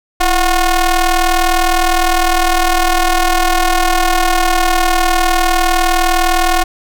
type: ring-modulated tone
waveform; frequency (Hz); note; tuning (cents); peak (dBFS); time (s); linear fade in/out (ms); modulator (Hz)
sawtooth; 358.1; F4; +43; -3; 0.2-6.64; 10; 378
effects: none